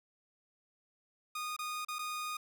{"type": "tone with dropouts", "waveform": "sawtooth", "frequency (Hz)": 1232, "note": "D#6", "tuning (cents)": -17, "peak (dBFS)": -33, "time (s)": [1.35, 2.37], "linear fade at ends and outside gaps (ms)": 5, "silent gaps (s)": [[1.565, 1.589], [1.849, 1.884], [1.986, 1.99]], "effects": []}